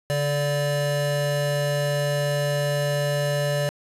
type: tone pair together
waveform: square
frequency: 143.8 / 583.1 Hz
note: D3 / D5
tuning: -36 / -13 cents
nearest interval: 2 octaves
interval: 2423 cents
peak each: -25 dBFS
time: 0.1-3.69 s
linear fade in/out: 0 ms
effects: resampled to 32000 Hz + 10-bit